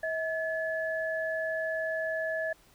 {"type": "tone pair together", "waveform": "sine", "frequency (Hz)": [642, 1713.9], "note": ["E5", "A6"], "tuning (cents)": [-46, -46], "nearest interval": "octave + perfect fourth", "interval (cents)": 1700, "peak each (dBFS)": [-31, -33], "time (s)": [0.03, 2.53], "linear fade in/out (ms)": 5, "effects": ["pink hiss -61 dBFS RMS until 2.74 s"]}